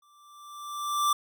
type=tone with exponential growth; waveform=square; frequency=1174.7 Hz; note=D6; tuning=in tune; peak=-21 dBFS; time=0.02-1.13 s; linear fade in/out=5 ms; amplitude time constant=240 ms; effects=none